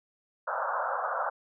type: band-pass noise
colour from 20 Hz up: white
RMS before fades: -31 dBFS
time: 0.47-1.3 s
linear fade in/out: 10 ms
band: 510 to 1500 Hz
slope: 96 dB/octave
effects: none